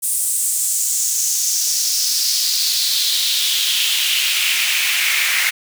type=noise with high-pass filter sweep; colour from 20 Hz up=pink; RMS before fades=-18 dBFS; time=0.02-5.51 s; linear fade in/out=20 ms; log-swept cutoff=9200 to 2000 Hz; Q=3.1; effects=none